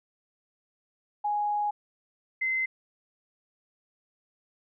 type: tone pair in turn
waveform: sine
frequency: 830.6 / 2062 Hz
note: G#5 / C7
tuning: 0 / -26 cents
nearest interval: octave + major third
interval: 1574 cents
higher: second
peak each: -25 dBFS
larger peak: neither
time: 1.24-1.71 / 2.41-2.66 s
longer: first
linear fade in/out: 10 ms
effects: none